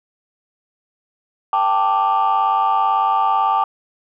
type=chord; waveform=sine; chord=G suspended second; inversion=none; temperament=just; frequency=784 / 882 / 1176 Hz; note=G5 / A5 / D6; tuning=0 / +4 / +2 cents; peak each=-17 dBFS; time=1.53-3.64 s; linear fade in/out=2 ms; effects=tanh soft clip ceiling -9 dBFS